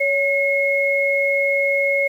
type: tone pair together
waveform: sine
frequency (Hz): 559 / 2167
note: C#5 / C#7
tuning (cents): +14 / -40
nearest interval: octave + major seventh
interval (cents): 2346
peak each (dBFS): -19 / -18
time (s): 0-2.08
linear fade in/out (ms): 10
effects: 8-bit